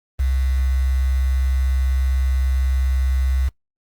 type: tone with quantisation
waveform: sine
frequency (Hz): 65.41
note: C2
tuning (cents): 0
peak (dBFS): -16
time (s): 0.19-3.49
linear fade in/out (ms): 10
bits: 6
effects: noise-tail reverb RT60 0.1 s tail -21 dB re dry + Opus 24 kbps